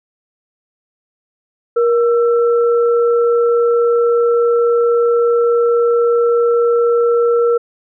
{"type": "tone pair together", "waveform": "sine", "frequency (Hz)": [472.3, 1335.9], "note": ["A#4", "E6"], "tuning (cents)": [23, 23], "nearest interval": "octave + tritone", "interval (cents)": 1800, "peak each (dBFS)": [-10, -22], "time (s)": [1.76, 7.58], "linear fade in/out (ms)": 10, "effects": []}